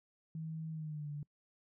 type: tone with pitch glide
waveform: sine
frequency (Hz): 159.8 to 146.54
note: D#3 to D3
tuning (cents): +47 to -3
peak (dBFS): -39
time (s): 0.35-1.23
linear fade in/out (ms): 2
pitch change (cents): -150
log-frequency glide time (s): 0.71-1.1
effects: noise-tail reverb RT60 0.1 s tail -25 dB re dry